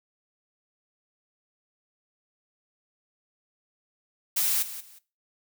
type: noise with echo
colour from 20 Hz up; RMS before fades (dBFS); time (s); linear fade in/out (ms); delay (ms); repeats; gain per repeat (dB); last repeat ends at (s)
blue; -25; 4.36-4.63; 10; 180; 2; -13; 4.99
effects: noise-tail reverb RT60 0.3 s tail -18 dB re dry